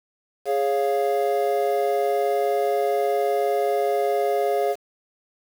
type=chord; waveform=triangle; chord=Db major; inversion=second; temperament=equal; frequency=415.3 / 554.4 / 698.5 Hz; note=Ab4 / Db5 / F5; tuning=0 / 0 / 0 cents; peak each=-21 / -23 / -22 dBFS; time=0.45-4.76 s; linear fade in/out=50 ms; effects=7-bit